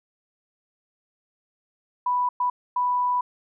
sine tone bursts at uneven times, 987.8 Hz, B5, in tune, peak -20 dBFS, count 3, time 2.06-2.29 / 2.4-2.5 / 2.76-3.21 s, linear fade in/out 5 ms, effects none

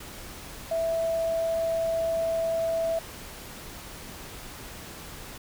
sine tone in noise, 659 Hz, E5, 1 cent flat, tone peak -24 dBFS, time 0.71-2.99 s, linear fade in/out 5 ms, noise pink, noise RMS -42 dBFS, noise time 0-5.38 s, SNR +15 dB, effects none

